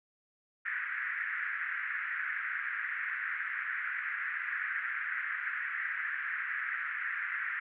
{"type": "band-pass noise", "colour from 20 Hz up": "pink", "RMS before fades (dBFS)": -36, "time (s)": [0.65, 7.6], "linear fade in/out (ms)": 10, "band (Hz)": [1500, 2000], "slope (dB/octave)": 48, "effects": []}